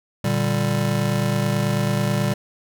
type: chord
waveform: square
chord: G minor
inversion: first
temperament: just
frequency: 117.6 / 147 / 196 Hz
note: Bb2 / D3 / G3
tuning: +16 / +2 / 0 cents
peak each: -24 / -25 / -24 dBFS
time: 0.24-2.34 s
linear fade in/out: 5 ms
effects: none